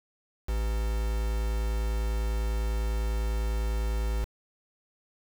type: tone with quantisation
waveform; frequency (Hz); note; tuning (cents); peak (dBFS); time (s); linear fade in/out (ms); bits
triangle; 55; A1; 0; -24; 0.48-4.25; 10; 6
effects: none